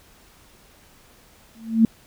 sine tone with exponential growth, 225 Hz, A3, 39 cents sharp, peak -8 dBFS, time 1.55-1.85 s, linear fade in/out 2 ms, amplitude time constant 64 ms, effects pink hiss -53 dBFS RMS until 2.06 s

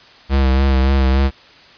square tone with vibrato, 66.8 Hz, C2, 36 cents sharp, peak -12 dBFS, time 0.29-1.31 s, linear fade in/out 50 ms, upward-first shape sine, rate 3.5 Hz, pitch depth 38 cents each way, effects white hiss -44 dBFS RMS until 1.77 s + resampled to 11025 Hz

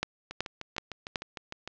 two click trains, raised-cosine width 0.2 ms, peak -20 / -11 dBFS, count 10 / 4, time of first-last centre 0.31-1.676 / 0.03-1.158 s, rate 6.59 / 2.66 Hz, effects low-pass 5000 Hz 12 dB/octave

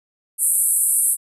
pink band-pass noise, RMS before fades -18 dBFS, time 0.38-1.17 s, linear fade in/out 50 ms, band 8300 to 12000 Hz, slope 96 dB/octave, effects none

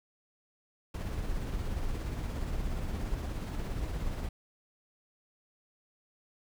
brown noise with tremolo, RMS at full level -33 dBFS, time 0.94-4.29 s, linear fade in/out 5 ms, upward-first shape sine, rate 17 Hz, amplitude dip 30%, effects none

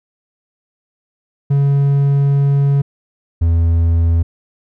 triangle tone pair in turn, 140.3 / 83.42 Hz, C#3 / E2, +21 / +21 cents, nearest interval major sixth, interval 900 cents, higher first, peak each -8 dBFS, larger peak neither, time 1.5-2.82 / 3.41-4.23 s, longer first, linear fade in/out 10 ms, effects none

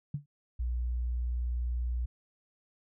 sine tone with exponential decay, 144.5 Hz, D3, 28 cents flat, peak -27 dBFS, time 0.14-0.26 s, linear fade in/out 5 ms, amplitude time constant 25 ms
sine tone, 60.4 Hz, B1, 38 cents flat, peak -29 dBFS, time 0.59-2.06 s, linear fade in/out 10 ms
effects none

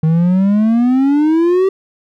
triangle exponential sweep, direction up, 155.6 to 390 Hz, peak -7 dBFS, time 0.03-1.69 s, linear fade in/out 5 ms, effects none

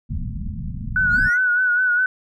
pink low-pass noise, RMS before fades -27 dBFS, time 0.09-1.3 s, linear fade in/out 20 ms, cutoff 240 Hz, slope 96 dB/octave
sine tone with vibrato, 1477 Hz, F#6, 3 cents flat, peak -15 dBFS, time 0.96-2.06 s, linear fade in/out 2 ms, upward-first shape sine, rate 4.9 Hz, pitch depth 47 cents each way
triangle linear sweep, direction up, 1299 to 2077 Hz, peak -24 dBFS, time 1.09-1.38 s, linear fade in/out 50 ms
sine tone with exponential growth, 248.2 Hz, B3, 9 cents sharp, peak -24 dBFS, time 1.12-1.2 s, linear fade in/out 5 ms, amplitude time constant 17 ms
effects none

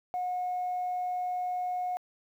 sine tone, 725 Hz, F#5, 35 cents flat, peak -28 dBFS, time 0.14-1.97 s, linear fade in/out 0 ms, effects tanh soft clip ceiling -26 dBFS + 10-bit

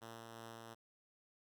5% pulse tone with tremolo, 114.3 Hz, A#2, 34 cents flat, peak -38 dBFS, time 0.01-0.75 s, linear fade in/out 20 ms, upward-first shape triangle, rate 2.8 Hz, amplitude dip 25%, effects none

